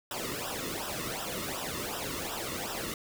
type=noise with flanger; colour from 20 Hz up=pink; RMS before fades=-36 dBFS; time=0.11-2.94 s; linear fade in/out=2 ms; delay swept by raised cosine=0.45 to 1.3 ms; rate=2.7 Hz; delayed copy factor=-0.8; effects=none